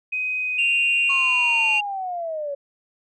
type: tone with pitch glide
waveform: sine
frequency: 2511 to 2465 Hz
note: D#7 to D#7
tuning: +15 to -17 cents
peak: -22 dBFS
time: 0.12-1.79 s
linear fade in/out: 10 ms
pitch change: -32 cents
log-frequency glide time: 0.37-1.18 s
type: tone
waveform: sine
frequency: 2772 Hz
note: F7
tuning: 14 cents flat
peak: -17 dBFS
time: 0.58-1.81 s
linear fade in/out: 10 ms
type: linear sweep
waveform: sine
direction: down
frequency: 1100 to 554.4 Hz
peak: -25 dBFS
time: 1.09-2.55 s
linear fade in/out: 10 ms
effects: tanh soft clip ceiling -11 dBFS